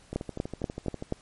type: two click trains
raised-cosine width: 2 ms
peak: -14 / -21 dBFS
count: 5 / 12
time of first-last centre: 0.16-1.124 / 0.13-1.024 s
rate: 4.15 / 12.3 Hz
effects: pink hiss -57 dBFS RMS until 1.21 s + MP3 48 kbps